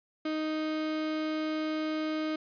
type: tone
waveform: 35% pulse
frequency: 311.1 Hz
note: D#4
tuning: in tune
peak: -28 dBFS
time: 0.25-2.36 s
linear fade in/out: 5 ms
effects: resampled to 11025 Hz